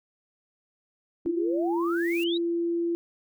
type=exponential sweep; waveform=sine; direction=up; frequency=274.3 to 3983 Hz; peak=-30 dBFS; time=1.25-2.38 s; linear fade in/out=10 ms
type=tone; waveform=sine; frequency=340.1 Hz; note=F4; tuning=46 cents flat; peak=-24 dBFS; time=1.26-2.95 s; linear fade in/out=0 ms
type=noise with exponential growth; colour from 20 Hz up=blue; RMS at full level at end=-42 dBFS; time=1.36-2.24 s; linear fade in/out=5 ms; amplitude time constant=190 ms
effects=none